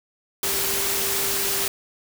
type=tone in noise; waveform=sine; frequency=394.3 Hz; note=G4; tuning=10 cents sharp; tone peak=-33 dBFS; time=0.43-1.68 s; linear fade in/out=2 ms; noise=white; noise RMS=-24 dBFS; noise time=0.43-1.68 s; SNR=-12 dB; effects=none